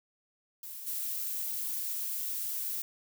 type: noise with level steps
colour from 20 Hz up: violet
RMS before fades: -43 / -35 dBFS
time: 0.63-2.82 s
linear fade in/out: 2 ms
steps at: 0.86 s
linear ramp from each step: 20 ms
effects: none